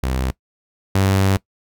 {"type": "tone pair in turn", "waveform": "sawtooth", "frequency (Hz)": [64.7, 96.74], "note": ["C2", "G2"], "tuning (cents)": [-19, -22], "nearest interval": "perfect fifth", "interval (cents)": 697, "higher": "second", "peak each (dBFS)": [-15, -10], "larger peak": "second", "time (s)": [[0.03, 0.31], [0.95, 1.37]], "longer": "second", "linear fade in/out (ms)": 5, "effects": ["noise-tail reverb RT60 0.1 s tail -20 dB re dry"]}